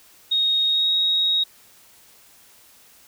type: tone with pitch glide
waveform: sine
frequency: 3737 to 3776 Hz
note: A#7 to A#7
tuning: +4 to +22 cents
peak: -17 dBFS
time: 0.31-1.44 s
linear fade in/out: 10 ms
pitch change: +18 cents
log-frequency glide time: 0.64-0.9 s
effects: white hiss -52 dBFS RMS until 3.07 s